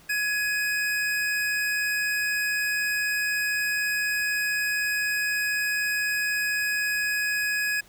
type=tone pair together; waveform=square; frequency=1677 / 2513 Hz; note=G#6 / D#7; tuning=+16 / +17 cents; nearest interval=perfect fifth; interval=701 cents; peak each=-26 / -30 dBFS; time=0.09-7.81 s; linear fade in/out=10 ms; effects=pink hiss -54 dBFS RMS until 7.88 s